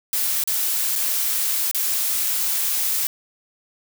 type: noise with dropouts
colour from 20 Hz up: blue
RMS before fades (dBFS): -22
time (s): 0.13-3.07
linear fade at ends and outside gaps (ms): 1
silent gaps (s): 0.438-0.475 / 0.955-0.959 / 1.713-1.747
effects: none